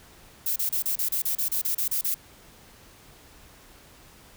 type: noise bursts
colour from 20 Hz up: violet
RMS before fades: -26 dBFS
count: 13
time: 0.46-2.144 s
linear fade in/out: 5 ms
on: 100 ms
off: 32 ms
effects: pink hiss -52 dBFS RMS until 4.36 s